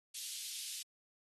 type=high-pass noise; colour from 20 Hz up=pink; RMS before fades=-44 dBFS; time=0.14-0.83 s; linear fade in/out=10 ms; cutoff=3200 Hz; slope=24 dB/octave; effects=AAC 32 kbps